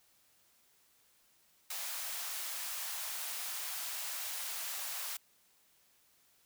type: high-pass noise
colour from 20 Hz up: white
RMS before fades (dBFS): -40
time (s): 1.7-5.17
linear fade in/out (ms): 5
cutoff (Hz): 650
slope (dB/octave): 24
effects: white hiss -69 dBFS RMS until 6.45 s